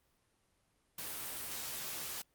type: noise with comb filter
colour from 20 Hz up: white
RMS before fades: -42 dBFS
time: 0.98-2.22 s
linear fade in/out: 5 ms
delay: 13 ms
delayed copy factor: +0.55
effects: pink hiss -75 dBFS RMS until 2.34 s + Opus 32 kbps